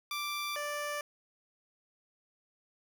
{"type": "tone pair in turn", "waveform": "15% pulse", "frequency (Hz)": [1174.7, 587.4], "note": ["D6", "D5"], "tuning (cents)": [0, 0], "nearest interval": "octave", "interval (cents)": 1200, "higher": "first", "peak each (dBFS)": [-28, -28], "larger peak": "neither", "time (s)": [[0.11, 0.56], [0.56, 1.01]], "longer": "neither", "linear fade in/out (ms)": 2, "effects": []}